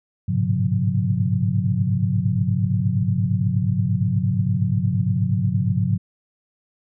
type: tone cluster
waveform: sine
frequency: 101.4 / 109.9 / 128.1 / 141.2 / 180.1 Hz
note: G#2 / A2 / C3 / C#3 / F#3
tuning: -41 / -2 / -36 / +32 / -46 cents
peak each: -23 / -24 / -25 / -26 / -23 dBFS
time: 0.28-5.98 s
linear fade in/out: 10 ms
effects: none